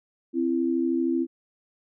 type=tone pair together; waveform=sine; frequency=261.6 / 334.6 Hz; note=C4 / E4; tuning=0 / +26 cents; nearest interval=major third; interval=426 cents; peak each=-25 / -24 dBFS; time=0.33-1.27 s; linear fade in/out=50 ms; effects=none